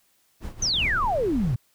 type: noise with tremolo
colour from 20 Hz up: brown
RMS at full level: -31 dBFS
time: 0.4-1.01 s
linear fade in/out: 50 ms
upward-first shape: sine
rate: 5 Hz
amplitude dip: 80%
type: exponential sweep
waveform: sine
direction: down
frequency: 6370 to 110.2 Hz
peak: -21 dBFS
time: 0.62-1.56 s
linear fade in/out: 5 ms
type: noise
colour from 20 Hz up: brown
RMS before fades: -33 dBFS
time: 0.73-1.55 s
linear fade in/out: 5 ms
effects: white hiss -65 dBFS RMS until 1.74 s